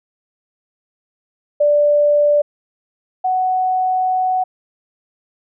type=tone pair in turn; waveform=sine; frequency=587.3 / 743.2 Hz; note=D5 / F#5; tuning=0 / +7 cents; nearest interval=major third; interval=407 cents; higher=second; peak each=-10 / -14 dBFS; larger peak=first; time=1.6-2.42 / 3.24-4.44 s; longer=second; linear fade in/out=10 ms; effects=none